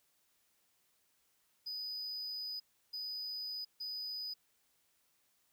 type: tone bursts at uneven times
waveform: triangle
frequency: 4978 Hz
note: D#8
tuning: in tune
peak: -38 dBFS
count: 3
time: 1.66-2.6 / 2.93-3.65 / 3.8-4.34 s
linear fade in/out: 10 ms
effects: white hiss -75 dBFS RMS until 5.52 s